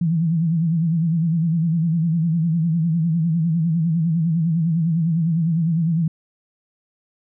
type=tone with vibrato; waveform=sine; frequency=164.81 Hz; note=E3; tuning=in tune; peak=-16 dBFS; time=0.01-6.08 s; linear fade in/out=5 ms; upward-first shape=sine; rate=9.9 Hz; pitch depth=93 cents each way; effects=none